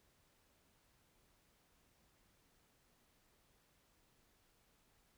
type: silence
effects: pink hiss -74 dBFS RMS until 5.17 s

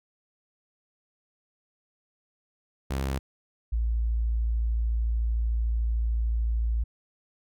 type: tone pair in turn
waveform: sawtooth / sine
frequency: 67.3 / 56.76 Hz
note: C2 / A#1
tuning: +49 / -45 cents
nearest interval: minor third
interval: 294 cents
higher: first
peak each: -23 dBFS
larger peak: neither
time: 2.9-3.19 / 3.72-6.84 s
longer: second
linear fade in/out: 10 ms
effects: none

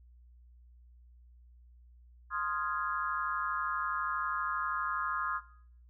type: chord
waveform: sine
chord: F minor seventh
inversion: second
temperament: equal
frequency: 1046.5 / 1244.5 / 1396.9 / 1661.2 Hz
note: C6 / Eb6 / F6 / Ab6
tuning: 0 / 0 / 0 / 0 cents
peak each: -37 / -35 / -38 / -39 dBFS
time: 2.3-5.41 s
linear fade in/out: 50 ms
effects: noise-tail reverb RT60 0.6 s tail -17 dB re dry + added 60 Hz sine -55 dBFS peak until 5.89 s

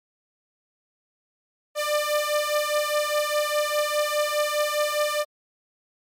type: beating tone pair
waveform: sawtooth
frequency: 594 / 598.9 Hz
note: D5 / D5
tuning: +20 / +34 cents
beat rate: 4.9 Hz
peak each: -21 dBFS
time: 1.75-5.25 s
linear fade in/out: 50 ms
effects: MP3 64 kbps

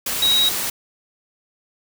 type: tone in noise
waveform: sine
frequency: 3821 Hz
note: A#7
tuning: 42 cents sharp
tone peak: -14 dBFS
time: 0.22-0.49 s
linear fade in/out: 5 ms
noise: white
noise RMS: -24 dBFS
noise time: 0.06-0.7 s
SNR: +7 dB
effects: none

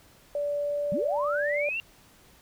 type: tone with pitch glide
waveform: sine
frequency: 580 to 584 Hz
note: D5 to D5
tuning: -22 to -10 cents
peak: -26 dBFS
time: 0.35-1.69 s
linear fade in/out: 2 ms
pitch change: +12 cents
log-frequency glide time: 0.6-1.12 s
type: linear sweep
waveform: sine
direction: up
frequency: 152.4 to 2794 Hz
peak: -28 dBFS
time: 0.92-1.8 s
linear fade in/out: 0 ms
effects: pink hiss -57 dBFS RMS until 2.41 s

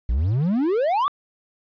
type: exponential sweep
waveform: triangle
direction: up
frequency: 54 to 1210 Hz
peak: -16 dBFS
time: 0.09-1.08 s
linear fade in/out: 0 ms
effects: resampled to 11025 Hz + 9-bit

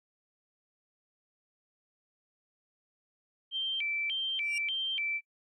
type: tone with vibrato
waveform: sine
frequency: 2707 Hz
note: E7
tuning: 45 cents sharp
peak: -30 dBFS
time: 3.51-5.21 s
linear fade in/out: 50 ms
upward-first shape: square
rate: 1.7 Hz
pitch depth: 260 cents each way
type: tone with exponential growth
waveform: 20% pulse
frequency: 2794 Hz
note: F7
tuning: in tune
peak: -29 dBFS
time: 4.4-4.58 s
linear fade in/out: 2 ms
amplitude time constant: 37 ms
effects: noise-tail reverb RT60 0.1 s tail -26 dB re dry + resampled to 32000 Hz

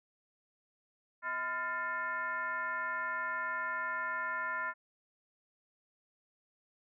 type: tone with frequency modulation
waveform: sine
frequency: 1396.9 Hz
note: F6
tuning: in tune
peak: -33 dBFS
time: 1.22-4.74 s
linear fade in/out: 50 ms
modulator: 380 Hz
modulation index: 1.3
effects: none

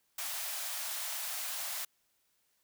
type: high-pass noise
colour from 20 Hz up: white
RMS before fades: -38 dBFS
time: 0.18-1.85 s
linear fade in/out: 5 ms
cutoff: 580 Hz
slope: 96 dB/octave
effects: white hiss -75 dBFS RMS until 2.63 s

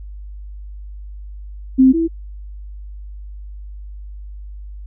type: tone pair in turn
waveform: sine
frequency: 261.6 / 329.6 Hz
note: C4 / E4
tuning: 0 / 0 cents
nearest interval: major third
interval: 400 cents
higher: second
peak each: -6 / -14 dBFS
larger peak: first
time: 1.78-1.93 / 1.93-2.08 s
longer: neither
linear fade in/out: 20 ms
effects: added 50 Hz sine -30 dBFS peak until 4.86 s

